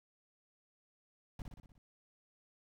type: noise with echo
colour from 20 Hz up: brown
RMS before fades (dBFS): -41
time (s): 1.39-1.42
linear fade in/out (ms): 2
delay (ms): 60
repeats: 6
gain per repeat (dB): -4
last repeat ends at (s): 1.78
effects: none